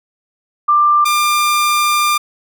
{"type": "tone pair in turn", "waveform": ["sine", "sawtooth"], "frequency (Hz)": [1186, 1195.6], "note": ["D6", "D6"], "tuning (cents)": [17, 31], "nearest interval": "unison", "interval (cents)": 14, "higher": "second", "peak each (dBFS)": -8, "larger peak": "neither", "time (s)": [[0.68, 1.05], [1.05, 2.18]], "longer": "second", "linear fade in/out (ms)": 10, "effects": []}